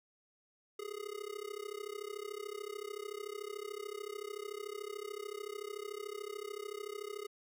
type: tone with amplitude modulation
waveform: square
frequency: 415.3 Hz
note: G#4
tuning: in tune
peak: -38 dBFS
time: 0.79-7.27 s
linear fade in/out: 5 ms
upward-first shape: sine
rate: 33.6 Hz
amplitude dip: 95%
effects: none